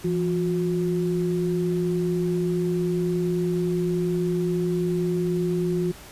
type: tone pair together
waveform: sine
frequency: 170 / 360.2 Hz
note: F3 / F#4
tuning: -46 / -46 cents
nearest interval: octave + minor second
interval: 1300 cents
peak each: -24 dBFS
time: 0.04-5.92 s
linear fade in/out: 10 ms
effects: pink hiss -44 dBFS RMS until 6.11 s + resampled to 32000 Hz